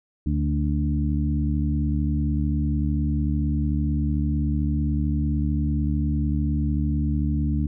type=harmonic tone with a mistuned harmonic; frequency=73.42 Hz; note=D2; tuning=in tune; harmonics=1 / 2 / 3 / 4; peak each=-23 / -26 / -28 / -29 dBFS; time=0.26-7.67 s; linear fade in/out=5 ms; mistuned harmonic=3; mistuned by=+18 cents; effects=none